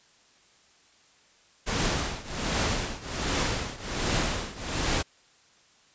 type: noise with tremolo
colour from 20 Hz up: pink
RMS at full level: -25 dBFS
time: 1.66-5.03 s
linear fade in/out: 20 ms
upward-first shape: triangle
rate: 1.3 Hz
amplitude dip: 90%
effects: white hiss -60 dBFS RMS until 5.94 s + resampled to 16000 Hz